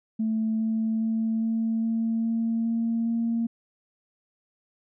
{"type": "tone with pitch steps", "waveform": "sine", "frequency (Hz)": [220.7, 222.1, 223.5, 224.9, 226.4, 227.8, 229.3, 230.7], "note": ["A3", "A3", "A3", "A3", "A3", "A#3", "A#3", "A#3"], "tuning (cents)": [5, 16, 27, 38, 50, -40, -28, -18], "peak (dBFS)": -22, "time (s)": [0.19, 3.47], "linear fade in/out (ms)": 10, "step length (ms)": 410, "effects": ["tanh soft clip ceiling -18 dBFS"]}